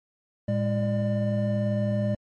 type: tone cluster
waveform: triangle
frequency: 111.8 / 204.7 / 596 Hz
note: A2 / G#3 / D5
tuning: +28 / -25 / +25 cents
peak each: -24 / -25 / -27 dBFS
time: 0.48-2.15 s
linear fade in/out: 5 ms
effects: MP3 48 kbps